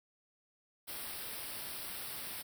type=band-stop noise; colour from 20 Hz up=white; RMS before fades=-43 dBFS; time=0.87-2.43 s; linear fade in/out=20 ms; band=5500 to 8300 Hz; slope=96 dB/octave; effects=none